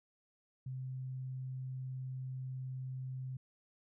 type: tone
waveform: sine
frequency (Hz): 129.9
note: C3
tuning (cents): -12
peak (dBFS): -39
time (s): 0.66-3.37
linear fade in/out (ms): 5
effects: none